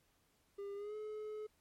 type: tone with pitch glide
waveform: triangle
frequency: 401.1 to 427.4 Hz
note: G4 to G#4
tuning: +40 to +50 cents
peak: -40 dBFS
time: 0.58-1.47 s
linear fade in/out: 10 ms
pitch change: +110 cents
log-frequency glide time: 0.75-0.95 s
effects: pink hiss -75 dBFS RMS until 1.6 s + MP3 64 kbps